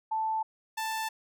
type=tone pair in turn; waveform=sine / sawtooth; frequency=880 / 883.2 Hz; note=A5 / A5; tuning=0 / +6 cents; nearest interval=unison; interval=6 cents; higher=second; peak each=-27 dBFS; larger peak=neither; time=0.11-0.43 / 0.77-1.09 s; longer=neither; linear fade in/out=10 ms; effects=none